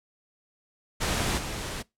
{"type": "noise with level steps", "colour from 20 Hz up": "pink", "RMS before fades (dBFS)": [-27, -34], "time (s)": [1, 1.83], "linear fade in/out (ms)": 20, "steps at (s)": 1.37, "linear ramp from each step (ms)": 20, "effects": ["noise-tail reverb RT60 0.2 s tail -23 dB re dry", "low-pass 10000 Hz 12 dB/octave"]}